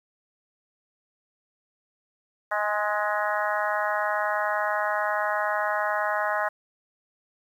harmonic tone with a mistuned harmonic, 209.7 Hz, G#3, 17 cents sharp, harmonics 3 / 4 / 5 / 6 / 7 / 8 / 9, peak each -29 / -30 / -31 / -32 / -32 / -33 / -34 dBFS, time 2.51-6.49 s, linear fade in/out 10 ms, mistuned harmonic 4, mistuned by -17 cents, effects 9-bit

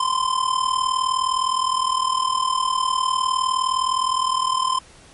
square tone with amplitude modulation, 1036 Hz, C6, 17 cents flat, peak -16 dBFS, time 0-4.79 s, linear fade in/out 5 ms, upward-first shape sine, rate 39.6 Hz, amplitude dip 75%, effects pink hiss -48 dBFS RMS until 5.13 s + MP3 48 kbps

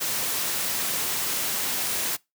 white noise, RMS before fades -27 dBFS, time 0-2.17 s, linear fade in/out 20 ms, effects noise-tail reverb RT60 0.2 s tail -23 dB re dry + high-pass 100 Hz 12 dB/octave

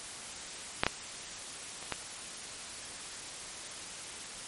clicks, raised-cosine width 0.3 ms, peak -8 / -8 / -28 / -15 dBFS, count 4, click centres 0.835 / 0.866 / 1.827 / 1.923 s, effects white hiss -43 dBFS RMS until 4.47 s + MP3 48 kbps

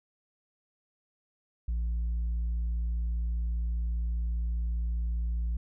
triangle tone with tanh clipping, 57.5 Hz, A#1, 23 cents flat, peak -28 dBFS, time 1.68-5.57 s, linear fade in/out 5 ms, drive 7 dB, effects none

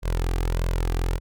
sawtooth tone with flanger, 42.67 Hz, F1, 39 cents flat, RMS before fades -24 dBFS, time 0.02-1.2 s, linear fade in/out 50 ms, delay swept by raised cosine 1.9 to 2.53 ms, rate 1.6 Hz, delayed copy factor +0.55, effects none

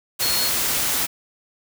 sine tone in noise, 4304 Hz, C8, 48 cents sharp, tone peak -23 dBFS, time 0.21-0.5 s, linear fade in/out 20 ms, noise white, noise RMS -22 dBFS, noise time 0.19-1.07 s, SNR -4 dB, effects none

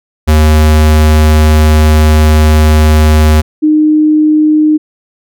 square / sine tone pair in turn, 77.1 / 306.4 Hz, D#2 / D#4, -15 / -27 cents, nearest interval 2 octaves, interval 2388 cents, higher second, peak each -4 dBFS, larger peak neither, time 0.27-3.42 / 3.62-4.78 s, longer first, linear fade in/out 20 ms, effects none

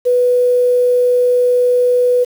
sine tone with quantisation, 493.9 Hz, B4, in tune, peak -9 dBFS, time 0.05-2.25 s, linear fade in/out 20 ms, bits 6, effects none

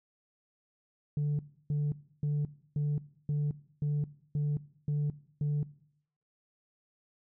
sine tone bursts, 146.83 Hz, D3, in tune, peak -25 dBFS, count 9, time 1.17-5.63 s, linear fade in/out 2 ms, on 220 ms, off 310 ms, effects noise-tail reverb RT60 0.7 s tail -20 dB re dry + tanh soft clip ceiling -26 dBFS

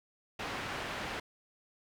white low-pass noise, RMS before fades -39 dBFS, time 0.39-1.2 s, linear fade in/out 5 ms, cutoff 2100 Hz, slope 12 dB/octave, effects none

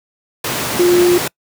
sine tone in noise, 353.2 Hz, F4, 20 cents sharp, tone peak -8 dBFS, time 0.79-1.18 s, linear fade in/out 5 ms, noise pink, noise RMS -19 dBFS, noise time 0.44-1.28 s, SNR +8 dB, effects noise-tail reverb RT60 0.1 s tail -26 dB re dry + high-pass 150 Hz 12 dB/octave

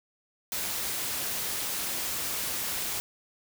white noise, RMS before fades -32 dBFS, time 0.52-3 s, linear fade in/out 0 ms, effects none

